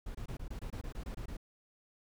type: noise bursts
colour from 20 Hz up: brown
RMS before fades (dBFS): -41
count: 12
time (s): 0.06-1.369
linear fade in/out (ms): 5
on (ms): 88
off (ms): 23
effects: none